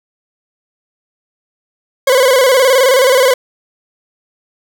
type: tone with vibrato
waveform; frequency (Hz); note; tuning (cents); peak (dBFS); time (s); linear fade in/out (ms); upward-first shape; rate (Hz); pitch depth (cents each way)
40% pulse; 521; C5; -7; -6; 2.07-3.34; 5; square; 19; 75
effects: none